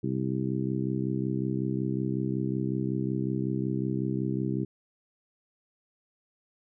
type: harmonic tone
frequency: 65.41 Hz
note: C2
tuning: in tune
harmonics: 2 / 3 / 4 / 5 / 6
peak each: -31 / -32 / -35 / -33 / -37 dBFS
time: 0.03-4.65 s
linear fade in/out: 10 ms
effects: none